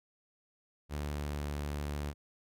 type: tone with pitch glide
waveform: sawtooth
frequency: 73.42 to 72.95 Hz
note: D2 to D2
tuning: 0 to -11 cents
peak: -31 dBFS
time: 0.89-2.14 s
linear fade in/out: 50 ms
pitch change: -11 cents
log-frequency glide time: 1.05-1.45 s
effects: none